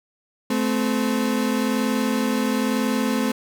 35% pulse tone pair together, 216.9 / 257.9 Hz, A3 / C4, -25 / -25 cents, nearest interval minor third, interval 300 cents, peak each -21 dBFS, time 0.5-3.32 s, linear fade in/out 5 ms, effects none

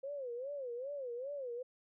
sine tone with vibrato, 523.3 Hz, C5, in tune, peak -39 dBFS, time 0.03-1.63 s, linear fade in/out 10 ms, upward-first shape sine, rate 2.5 Hz, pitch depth 180 cents each way, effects none

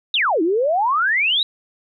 sine exponential two-way sweep, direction down then up, 3951 to 309.1 to 3951 Hz, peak -15 dBFS, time 0.14-1.43 s, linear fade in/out 2 ms, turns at 0.42 s, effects none

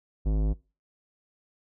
sine tone with tanh clipping, 52.5 Hz, G#1, 19 cents sharp, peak -24 dBFS, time 0.25-0.54 s, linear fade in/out 20 ms, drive 17 dB, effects noise-tail reverb RT60 0.3 s tail -21 dB re dry

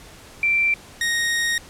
sine / sawtooth tone pair in turn, 2349 / 1867.4 Hz, D7 / A#6, 0 / +3 cents, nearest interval major third, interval 397 cents, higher first, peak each -16 dBFS, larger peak neither, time 0.43-0.74 / 1.01-1.58 s, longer second, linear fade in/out 2 ms, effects pink hiss -44 dBFS RMS until 1.69 s + low-pass 11000 Hz 12 dB/octave

